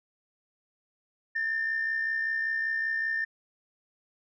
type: tone pair together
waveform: sine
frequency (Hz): 1734.8 / 1800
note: A6 / A6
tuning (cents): -25 / +39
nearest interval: minor second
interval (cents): 64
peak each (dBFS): -36 / -26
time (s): 1.35-3.25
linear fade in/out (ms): 10
effects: tanh soft clip ceiling -22 dBFS

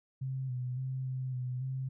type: tone with pitch steps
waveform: sine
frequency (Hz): 132.1 / 125.4 / 131 / 129.7 / 126 / 131.7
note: C3 / B2 / C3 / C3 / B2 / C3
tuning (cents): +17 / +27 / +2 / -15 / +35 / +12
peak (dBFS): -33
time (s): 0.21-1.89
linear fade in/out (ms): 10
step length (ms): 280
effects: none

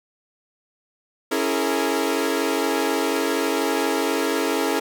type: chord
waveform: sawtooth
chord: A# half-diminished seventh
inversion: first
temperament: equal with one note detuned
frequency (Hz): 277.2 / 329.6 / 415.3 / 459.5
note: C#4 / E4 / G#4 / A#4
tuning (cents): 0 / 0 / 0 / -25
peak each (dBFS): -22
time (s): 1.31-4.8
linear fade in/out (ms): 10
effects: none

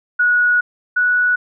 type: tone pair in turn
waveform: sine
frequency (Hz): 1460 / 1471.9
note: F#6 / F#6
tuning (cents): -24 / -9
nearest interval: unison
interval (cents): 15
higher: second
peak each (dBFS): -11 / -12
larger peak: first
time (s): 0.19-0.61 / 0.96-1.36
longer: first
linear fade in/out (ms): 10
effects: none

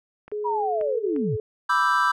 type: clicks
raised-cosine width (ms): 0.5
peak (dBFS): -29 / -34 / -26 / -29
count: 4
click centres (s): 0.28 / 0.316 / 0.812 / 1.163
type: tone with pitch glide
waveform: sine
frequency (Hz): 419.5 to 432.3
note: G#4 to A4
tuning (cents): +17 to -31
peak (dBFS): -26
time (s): 0.32-1.4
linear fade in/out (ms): 2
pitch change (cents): +52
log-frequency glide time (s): 0.54-0.77
type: linear sweep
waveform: sine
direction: down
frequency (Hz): 987.8 to 86.4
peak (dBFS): -23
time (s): 0.44-1.37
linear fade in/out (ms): 20
type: chord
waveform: triangle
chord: E minor seventh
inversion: second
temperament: equal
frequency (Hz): 987.8 / 1174.7 / 1318.5 / 1568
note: B5 / D6 / E6 / G6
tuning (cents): 0 / 0 / 0 / 0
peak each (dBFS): -22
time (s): 1.69-2.12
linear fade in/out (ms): 10
effects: none

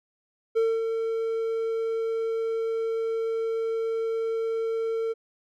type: tone with ADSR envelope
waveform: triangle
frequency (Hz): 451.7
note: A4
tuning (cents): +45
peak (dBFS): -17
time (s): 0.55-5.14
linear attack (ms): 22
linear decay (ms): 230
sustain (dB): -6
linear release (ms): 25
effects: none

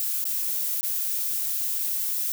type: noise with dropouts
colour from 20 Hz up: violet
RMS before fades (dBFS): -27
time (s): 0-2.32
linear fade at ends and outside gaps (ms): 0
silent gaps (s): 0.241-0.253 / 0.81-0.83 / 1.787-1.791
effects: none

